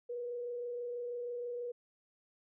sine tone with frequency modulation, 483.5 Hz, B4, 37 cents flat, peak -37 dBFS, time 0.09-1.72 s, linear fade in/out 10 ms, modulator 26.2 Hz, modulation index 0.3, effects none

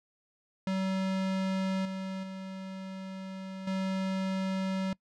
square tone with level steps, 190.3 Hz, F#3, 49 cents sharp, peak -29 / -35 / -39 / -30 dBFS, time 0.67-4.93 s, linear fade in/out 2 ms, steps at 1.85 / 2.23 / 3.67 s, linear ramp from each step 5 ms, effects noise-tail reverb RT60 0.1 s tail -23 dB re dry + low-pass 5000 Hz 12 dB/octave

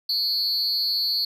triangle tone with amplitude modulation, 4404 Hz, C#8, 12 cents flat, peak -16 dBFS, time 0.09-1.25 s, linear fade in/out 5 ms, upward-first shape sine, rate 286 Hz, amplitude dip 95%, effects none

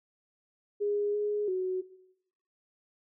sine tone with pitch steps, 411.5 / 416.2 / 371.2 Hz, G#4 / G#4 / F#4, -16 / +4 / +6 cents, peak -27 dBFS, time 0.8-1.82 s, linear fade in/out 20 ms, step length 340 ms, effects noise-tail reverb RT60 0.8 s tail -18 dB re dry

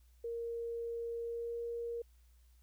sine tone with pitch glide, 466.2 to 469.4 Hz, A#4 to A#4, 0 to +12 cents, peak -37 dBFS, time 0.24-2.02 s, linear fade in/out 5 ms, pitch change +12 cents, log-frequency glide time 1.21-1.59 s, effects added 60 Hz sine -61 dBFS peak until 2.62 s + white hiss -75 dBFS RMS until 2.62 s

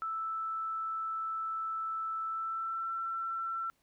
sine tone with pitch glide, 1318.5 to 1343.9 Hz, E6 to E6, 0 to +33 cents, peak -33 dBFS, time 0.02-3.7 s, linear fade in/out 0 ms, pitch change +33 cents, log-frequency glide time 2.25-2.9 s, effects pink hiss -74 dBFS RMS until 3.82 s

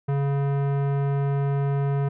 sine tone with tanh clipping, 140 Hz, C#3, 18 cents sharp, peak -23 dBFS, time 0.08-2.09 s, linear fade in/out 10 ms, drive 18 dB, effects none

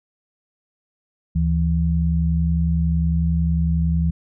sine tone pair together, 74.4 / 165.39 Hz, D2 / E3, +23 / +6 cents, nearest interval octave + major second, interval 1383 cents, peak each -19 dBFS, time 1.35-4.11 s, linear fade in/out 10 ms, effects none

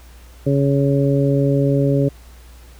harmonic tone, 139.5 Hz, C#3, 11 cents sharp, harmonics 1 / 2 / 3 / 4, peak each -16 / -19 / -21 / -22 dBFS, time 0.46-2.09 s, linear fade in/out 10 ms, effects added 60 Hz sine -40 dBFS peak until 2.79 s + pink hiss -49 dBFS RMS until 2.79 s

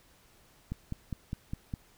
click train, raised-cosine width 5 ms, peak -22 dBFS, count 6, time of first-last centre 0.72-1.738 s, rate 4.91 Hz, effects pink hiss -62 dBFS RMS until 1.97 s

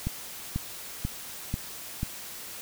click train, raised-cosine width 5 ms, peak -16 dBFS, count 5, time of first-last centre 0.07-2.031 s, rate 2.04 Hz, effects white hiss -41 dBFS RMS until 2.61 s

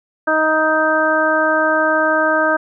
harmonic tone, 313 Hz, D#4, 10 cents sharp, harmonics 1 / 2 / 3 / 4 / 5, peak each -22 / -17 / -22 / -20 / -17 dBFS, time 0.27-2.57 s, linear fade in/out 10 ms, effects none

